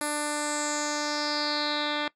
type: tone with low-pass filter sweep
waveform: 10% pulse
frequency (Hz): 296.6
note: D4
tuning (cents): +17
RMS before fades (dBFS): -29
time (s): 0.01-2.08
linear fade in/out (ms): 2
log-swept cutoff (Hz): 11000 to 3200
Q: 5.5
effects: noise-tail reverb RT60 0.1 s tail -21 dB re dry